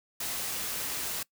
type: noise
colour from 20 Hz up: white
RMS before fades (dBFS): -34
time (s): 0.2-1.23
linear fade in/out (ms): 5
effects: noise-tail reverb RT60 0.1 s tail -22 dB re dry